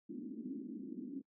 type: band-pass noise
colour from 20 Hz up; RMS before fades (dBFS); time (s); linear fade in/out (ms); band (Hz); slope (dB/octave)
white; -45; 0.09-1.22; 10; 220 to 300; 48
effects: noise-tail reverb RT60 0.1 s tail -25 dB re dry